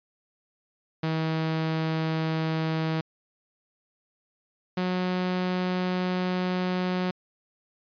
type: tone pair in turn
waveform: sawtooth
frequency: 160 / 182.39 Hz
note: D#3 / F#3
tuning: +49 / -25 cents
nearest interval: major second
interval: 226 cents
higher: second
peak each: -21 dBFS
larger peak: neither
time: 1.03-3.01 / 4.77-7.11 s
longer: second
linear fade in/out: 5 ms
effects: resampled to 11025 Hz